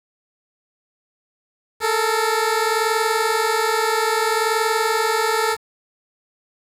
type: tone pair together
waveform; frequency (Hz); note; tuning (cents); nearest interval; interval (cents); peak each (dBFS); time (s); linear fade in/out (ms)
15% pulse; 433.4 / 454; A4 / A#4; -26 / -46; minor second; 80; -14; 1.8-5.57; 50
effects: resampled to 32000 Hz + 7-bit